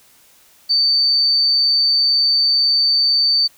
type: tone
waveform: sine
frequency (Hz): 4571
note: D8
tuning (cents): -48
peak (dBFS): -12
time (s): 0.69-3.48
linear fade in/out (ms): 20
effects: white hiss -51 dBFS RMS until 3.57 s